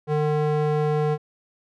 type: tone with band-pass filter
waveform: square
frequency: 150.9 Hz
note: D3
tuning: 47 cents sharp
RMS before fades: -22 dBFS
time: 0.07-1.18 s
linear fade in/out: 50 ms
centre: 460 Hz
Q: 1
effects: none